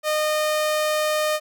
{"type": "tone", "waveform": "sawtooth", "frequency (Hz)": 612, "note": "D#5", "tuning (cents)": -29, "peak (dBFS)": -16, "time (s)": [0.03, 1.4], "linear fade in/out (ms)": 50, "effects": []}